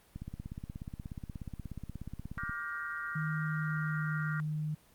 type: click train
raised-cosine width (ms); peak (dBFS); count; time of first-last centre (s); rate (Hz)
5; -28; 40; 0.16-2.495; 16.7
type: chord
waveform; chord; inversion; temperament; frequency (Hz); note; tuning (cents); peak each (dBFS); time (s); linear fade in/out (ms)
sine; G minor seventh; second; just; 1176 / 1411.2 / 1568 / 1881.6; D6 / F6 / G6 / Bb6; +2 / +18 / 0 / +16; -43 / -38 / -43 / -44; 2.38-4.4; 0
type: tone with pitch glide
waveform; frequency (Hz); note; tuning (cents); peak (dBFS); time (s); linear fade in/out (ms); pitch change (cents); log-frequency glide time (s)
sine; 155.56 to 152.98; D#3 to D#3; 0 to -29; -32; 3.15-4.75; 10; -29; 3.37-4.43
effects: pink hiss -63 dBFS RMS until 4.94 s + Opus 32 kbps